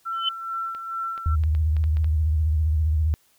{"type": "tone with tremolo", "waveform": "sine", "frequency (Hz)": 1346, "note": "E6", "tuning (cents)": 36, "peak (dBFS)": -25, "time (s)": [0.05, 1.36], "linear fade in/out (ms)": 20, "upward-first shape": "sine", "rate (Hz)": 2.3, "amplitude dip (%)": 55}
{"type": "tone with exponential growth", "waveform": "sine", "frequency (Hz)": 3042, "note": "F#7", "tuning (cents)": 47, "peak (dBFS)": -17, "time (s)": [0.12, 0.29], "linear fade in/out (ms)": 5, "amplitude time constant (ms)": 35}
{"type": "clicks", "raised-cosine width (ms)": 0.3, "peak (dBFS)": -26, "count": 8, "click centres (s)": [0.749, 1.178, 1.437, 1.55, 1.767, 1.84, 1.97, 2.044]}
{"type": "tone with vibrato", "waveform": "sine", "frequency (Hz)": 77.78, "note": "D#2", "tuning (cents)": 0, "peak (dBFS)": -18, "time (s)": [1.26, 3.14], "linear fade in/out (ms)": 0, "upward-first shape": "sine", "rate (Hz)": 15, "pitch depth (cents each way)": 93}
{"effects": ["white hiss -62 dBFS RMS until 3.38 s"]}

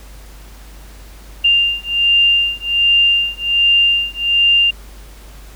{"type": "beating tone pair", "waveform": "sine", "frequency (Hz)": [2794, 2795.3], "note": ["F7", "F7"], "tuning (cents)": [0, 1], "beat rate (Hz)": 1.3, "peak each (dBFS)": -14, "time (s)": [1.44, 4.71], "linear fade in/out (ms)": 10, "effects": ["added 50 Hz sine -35 dBFS peak until 5.55 s", "pink hiss -43 dBFS RMS until 5.55 s"]}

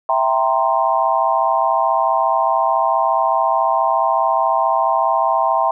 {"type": "chord", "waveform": "sine", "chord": "C dominant seventh", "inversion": "first", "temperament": "equal", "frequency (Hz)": [659.3, 784, 932.3, 1046.5], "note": ["E5", "G5", "Bb5", "C6"], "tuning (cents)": [0, 0, 0, 0], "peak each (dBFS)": -19, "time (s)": [0.09, 5.71], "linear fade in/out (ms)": 2, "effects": []}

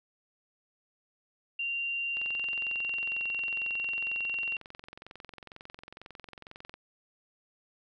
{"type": "tone with pitch glide", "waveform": "sine", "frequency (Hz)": [2771, 2753], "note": ["F7", "F7"], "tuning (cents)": [-14, -25], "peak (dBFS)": -30, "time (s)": [1.59, 4.57], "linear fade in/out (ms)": 5, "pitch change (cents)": -11, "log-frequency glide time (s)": [2.49, 3.22]}
{"type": "click train", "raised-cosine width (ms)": 0.3, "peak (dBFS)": -29, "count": 102, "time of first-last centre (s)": [2.17, 6.74], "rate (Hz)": 22.1}
{"effects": []}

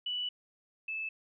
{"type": "tone pair in turn", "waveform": "sine", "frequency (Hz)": [2960, 2620], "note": ["F#7", "E7"], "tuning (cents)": [0, -11], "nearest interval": "major second", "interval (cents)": 211, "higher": "first", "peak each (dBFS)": [-32, -34], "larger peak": "first", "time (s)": [[0.06, 0.29], [0.88, 1.09]], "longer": "first", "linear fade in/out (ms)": 5, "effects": []}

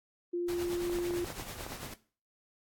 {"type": "tone", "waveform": "sine", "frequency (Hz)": 349.2, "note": "F4", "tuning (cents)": 0, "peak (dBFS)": -30, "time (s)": [0.33, 1.25], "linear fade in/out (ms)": 10}
{"type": "noise with tremolo", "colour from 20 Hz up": "pink", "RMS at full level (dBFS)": -41, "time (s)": [0.48, 1.94], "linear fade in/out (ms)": 5, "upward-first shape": "sine", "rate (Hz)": 9, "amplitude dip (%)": 50}
{"type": "clicks", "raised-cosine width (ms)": 1, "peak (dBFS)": -27, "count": 11, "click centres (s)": [0.897, 0.987, 1.108, 1.138, 1.246, 1.303, 1.397, 1.608, 1.665, 1.721, 1.832]}
{"effects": ["noise-tail reverb RT60 0.4 s tail -17 dB re dry", "AAC 64 kbps"]}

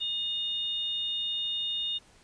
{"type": "tone pair together", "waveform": "sine", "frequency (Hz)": [2872, 3660], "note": ["F7", "A#7"], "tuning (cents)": [48, -32], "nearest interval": "major third", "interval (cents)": 420, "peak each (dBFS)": [-35, -30], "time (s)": [0, 1.99], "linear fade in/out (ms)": 20, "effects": ["pink hiss -59 dBFS RMS until 2.23 s", "resampled to 22050 Hz"]}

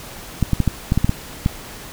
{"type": "clicks", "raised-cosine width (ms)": 5, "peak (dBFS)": -3, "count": 9, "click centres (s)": [0.427, 0.533, 0.603, 0.677, 0.921, 0.976, 1.045, 1.094, 1.461], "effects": ["pink hiss -36 dBFS RMS until 1.92 s"]}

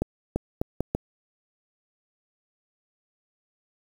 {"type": "accelerating click train", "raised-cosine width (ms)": 2, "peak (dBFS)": -11, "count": 5, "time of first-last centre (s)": [0.02, 0.95], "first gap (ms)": 340, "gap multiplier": 0.75, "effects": ["7-bit"]}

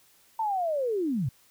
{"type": "linear sweep", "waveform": "sine", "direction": "down", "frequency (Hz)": [911, 110], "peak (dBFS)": -25, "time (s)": [0.39, 1.29], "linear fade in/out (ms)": 5, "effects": ["white hiss -61 dBFS RMS until 1.5 s"]}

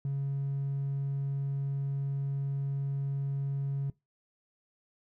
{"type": "tone", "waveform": "triangle", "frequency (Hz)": 138.59, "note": "C#3", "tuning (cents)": 0, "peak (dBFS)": -26, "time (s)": [0.05, 3.9], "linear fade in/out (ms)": 2, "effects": ["noise-tail reverb RT60 0.2 s tail -24 dB re dry", "tanh soft clip ceiling -26 dBFS"]}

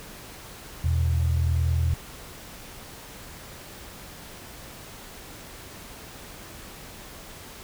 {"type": "tone pair together", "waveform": "sine", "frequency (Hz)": [82.4, 123.58], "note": ["E2", "B2"], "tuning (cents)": [0, 2], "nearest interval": "perfect fifth", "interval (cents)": 702, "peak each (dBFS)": [-21, -27], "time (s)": [0.84, 1.94], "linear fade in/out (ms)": 5, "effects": ["pink hiss -43 dBFS RMS until 7.63 s"]}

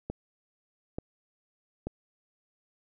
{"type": "click train", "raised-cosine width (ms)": 2, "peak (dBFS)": -20, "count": 3, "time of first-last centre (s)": [0.1, 1.87], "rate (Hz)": 1.13, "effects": []}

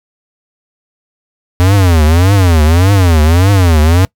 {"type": "tone with vibrato", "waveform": "square", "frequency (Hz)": 87.31, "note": "F2", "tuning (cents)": 0, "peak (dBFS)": -6, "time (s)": [1.6, 4.05], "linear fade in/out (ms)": 0, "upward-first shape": "triangle", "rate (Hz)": 1.7, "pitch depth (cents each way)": 280, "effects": ["noise-tail reverb RT60 0.1 s tail -25 dB re dry"]}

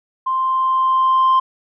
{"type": "tone with level ramp", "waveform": "sine", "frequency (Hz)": 1046.5, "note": "C6", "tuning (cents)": 0, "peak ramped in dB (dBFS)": [-16, -8], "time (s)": [0.26, 1.4], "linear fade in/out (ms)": 10, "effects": ["tanh soft clip ceiling -9 dBFS"]}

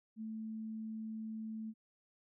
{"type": "tone", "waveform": "sine", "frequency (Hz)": 220, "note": "A3", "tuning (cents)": 0, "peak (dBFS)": -40, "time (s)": [0.16, 1.74], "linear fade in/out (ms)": 50, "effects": []}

